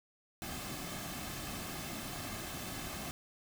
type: noise with comb filter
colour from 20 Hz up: pink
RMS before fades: -42 dBFS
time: 0.42-3.11 s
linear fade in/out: 0 ms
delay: 2.1 ms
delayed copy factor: -0.55
effects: none